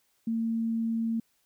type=tone; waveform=sine; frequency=227.2 Hz; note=A#3; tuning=44 cents flat; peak=-26 dBFS; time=0.27-1.2 s; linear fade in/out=5 ms; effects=white hiss -71 dBFS RMS until 1.45 s